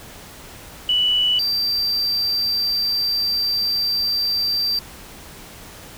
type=tone pair in turn; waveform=sine / triangle; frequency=2960 / 4690 Hz; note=F#7 / D8; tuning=0 / -3 cents; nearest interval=minor sixth; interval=797 cents; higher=second; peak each=-15 / -17 dBFS; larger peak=first; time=0.89-1.39 / 1.39-4.79 s; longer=second; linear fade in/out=2 ms; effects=pink hiss -40 dBFS RMS until 5.97 s